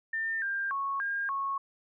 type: tone with pitch steps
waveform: sine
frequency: 1801 / 1594 / 1103 / 1613 / 1099 Hz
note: A6 / G6 / C#6 / G6 / C#6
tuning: +40 / +28 / -9 / +49 / -15 cents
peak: -29 dBFS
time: 0.13-1.58 s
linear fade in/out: 5 ms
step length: 290 ms
effects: none